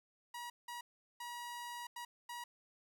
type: tone bursts at uneven times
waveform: sawtooth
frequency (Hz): 960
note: B5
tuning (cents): -49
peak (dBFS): -40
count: 5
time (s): 0.34-0.5 / 0.68-0.81 / 1.2-1.87 / 1.96-2.05 / 2.29-2.44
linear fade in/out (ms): 5
effects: 13-bit